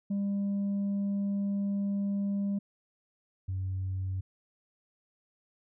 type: tone pair in turn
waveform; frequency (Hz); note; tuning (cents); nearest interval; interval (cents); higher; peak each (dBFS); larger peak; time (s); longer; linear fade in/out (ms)
sine; 200 / 94.39; G3 / F#2; +35 / +35; octave + minor second; 1300; first; -25 / -29; first; 0.1-2.59 / 3.48-4.21; first; 10
effects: tanh soft clip ceiling -27 dBFS